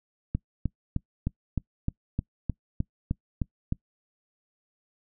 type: click train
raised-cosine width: 5 ms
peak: -14 dBFS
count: 12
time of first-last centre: 0.35-3.724 s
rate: 3.26 Hz
effects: noise-tail reverb RT60 0.1 s tail -24 dB re dry